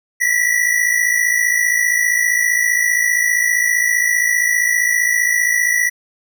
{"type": "tone pair together", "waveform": "square", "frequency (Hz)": [1924, 1979.2], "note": ["B6", "B6"], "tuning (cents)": [-46, 3], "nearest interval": "unison", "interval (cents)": 49, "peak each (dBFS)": -17, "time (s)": [0.2, 5.9], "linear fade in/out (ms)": 20, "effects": []}